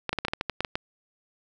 clicks, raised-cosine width 0.3 ms, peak -11 dBFS, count 11, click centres 0.093 / 0.13 / 0.187 / 0.25 / 0.283 / 0.335 / 0.411 / 0.497 / 0.606 / 0.648 / 0.755 s, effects none

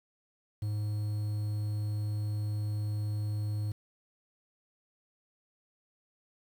triangle tone with quantisation, 105.1 Hz, G#2, 21 cents sharp, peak -28 dBFS, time 0.62-3.72 s, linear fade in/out 5 ms, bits 9, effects none

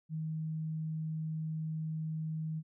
sine tone, 157.9 Hz, D#3, 26 cents sharp, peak -34 dBFS, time 0.09-2.63 s, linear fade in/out 50 ms, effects none

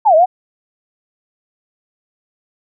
sine linear two-way sweep, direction down then up, 922 to 608 to 768 Hz, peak -6 dBFS, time 0.05-0.26 s, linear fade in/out 20 ms, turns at 0.15 s, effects none

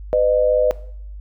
sine tone pair together, 505 / 610 Hz, B4 / D#5, +39 / -34 cents, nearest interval minor third, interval 327 cents, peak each -16 dBFS, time 0.13-0.71 s, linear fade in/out 0 ms, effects noise-tail reverb RT60 0.6 s tail -18 dB re dry + added 50 Hz sine -31 dBFS peak until 1.2 s

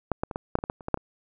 clicks, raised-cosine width 1 ms, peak -10 / -12 / -20 / -15 / -8 / -16 / -16 / -12 / -29 / -17 / -6 / -25 dBFS, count 12, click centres 0.117 / 0.235 / 0.312 / 0.359 / 0.554 / 0.588 / 0.639 / 0.699 / 0.808 / 0.884 / 0.943 / 0.974 s, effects none

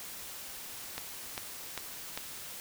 click train, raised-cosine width 0.2 ms, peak -18 dBFS, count 4, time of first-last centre 0.98-2.175 s, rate 2.51 Hz, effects white hiss -44 dBFS RMS until 2.6 s

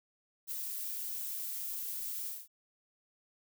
violet noise with ADSR envelope, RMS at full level -36 dBFS, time 0.47-2.48 s, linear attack 46 ms, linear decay 5 ms, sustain -3 dB, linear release 210 ms, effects none

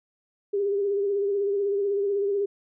sine tone with vibrato, 401.2 Hz, G4, 40 cents sharp, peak -22 dBFS, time 0.53-2.46 s, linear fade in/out 10 ms, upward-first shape sine, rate 16 Hz, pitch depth 40 cents each way, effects none

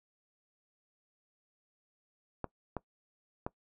clicks, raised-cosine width 1 ms, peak -21 dBFS, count 3, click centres 2.443 / 2.767 / 3.465 s, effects noise-tail reverb RT60 0.1 s tail -21 dB re dry

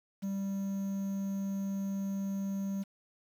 triangle tone with quantisation, 196 Hz, G3, in tune, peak -30 dBFS, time 0.22-2.84 s, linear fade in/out 20 ms, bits 9, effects none

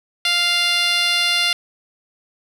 10% pulse tone with band-pass filter, 698.5 Hz, F5, in tune, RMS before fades -18 dBFS, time 0.25-1.53 s, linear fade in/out 2 ms, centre 3900 Hz, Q 1, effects none

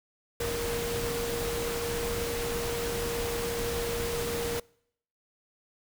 sine tone in noise, 469.9 Hz, A#4, 14 cents sharp, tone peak -31 dBFS, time 0.4-4.6 s, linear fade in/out 5 ms, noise pink, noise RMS -34 dBFS, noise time 0.4-4.6 s, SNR 0 dB, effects noise-tail reverb RT60 0.7 s tail -26 dB re dry

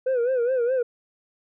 sine tone with vibrato, 496.7 Hz, B4, 10 cents sharp, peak -17 dBFS, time 0.06-0.83 s, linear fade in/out 10 ms, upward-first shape sine, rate 4.8 Hz, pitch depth 110 cents each way, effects tanh soft clip ceiling -19 dBFS

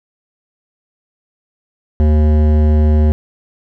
triangle tone with hard clipping, 76.1 Hz, D#2, 38 cents flat, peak -10 dBFS, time 2-3.12 s, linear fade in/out 0 ms, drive 18 dB, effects none

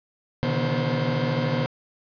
40% pulse tone cluster, 124.1 / 144 / 157.6 / 241.9 / 525 Hz, B2 / D3 / D#3 / B3 / C5, +9 / -34 / +23 / -36 / +6 cents, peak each -28 dBFS, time 0.43-1.66 s, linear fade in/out 0 ms, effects resampled to 11025 Hz + 8-bit

